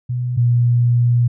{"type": "tone pair in turn", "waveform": "sine", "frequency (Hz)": [123.47, 120.44], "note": ["B2", "B2"], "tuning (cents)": [0, -43], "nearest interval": "unison", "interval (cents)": 43, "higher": "first", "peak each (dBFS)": [-18, -11], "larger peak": "second", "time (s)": [[0.09, 0.37], [0.37, 1.28]], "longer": "second", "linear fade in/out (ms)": 10, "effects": []}